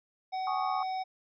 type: harmonic tone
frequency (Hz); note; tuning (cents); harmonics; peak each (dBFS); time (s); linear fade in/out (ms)
753; F#5; +30; 1 / 3 / 5 / 7; -31 / -47 / -51 / -49; 0.32-1.04; 20
type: chord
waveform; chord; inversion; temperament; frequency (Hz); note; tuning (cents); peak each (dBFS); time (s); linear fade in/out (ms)
sine; Ab suspended fourth; none; equal with one note detuned; 830.6 / 1108.7 / 1230.9; Ab5 / Db6 / Eb6; 0 / 0 / -19; -35 / -34 / -37; 0.47-0.83; 2
effects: none